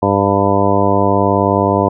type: harmonic tone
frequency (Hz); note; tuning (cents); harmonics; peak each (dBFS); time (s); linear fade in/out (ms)
99.4; G2; +25; 1 / 2 / 3 / 4 / 5 / 6 / 7 / 9 / 10; -19 / -19 / -19 / -19 / -19 / -19 / -19 / -19 / -19; 0.02-1.89; 10
effects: none